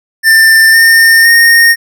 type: tone with pitch steps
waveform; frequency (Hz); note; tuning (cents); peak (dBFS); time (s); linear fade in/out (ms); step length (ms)
square; 1788 / 1817.2 / 1846.8; A6 / A#6 / A#6; +27 / -45 / -17; -3; 0.23-1.76; 50; 510
effects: none